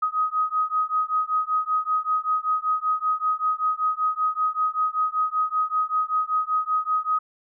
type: beating tone pair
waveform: sine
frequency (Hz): 1255 / 1260.2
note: D#6 / D#6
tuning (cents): +15 / +22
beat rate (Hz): 5.2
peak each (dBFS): -24 / -24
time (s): 0.02-7.19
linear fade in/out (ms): 10
effects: none